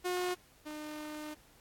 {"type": "tone pair in turn", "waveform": "sawtooth", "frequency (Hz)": [360.7, 303.3], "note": ["F#4", "D#4"], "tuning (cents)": [-44, -44], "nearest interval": "minor third", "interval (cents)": 300, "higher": "first", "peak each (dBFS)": [-28, -37], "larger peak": "first", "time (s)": [[0.04, 0.35], [0.65, 1.35]], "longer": "second", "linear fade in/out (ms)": 20, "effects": ["pink hiss -63 dBFS RMS until 1.6 s", "AAC 64 kbps"]}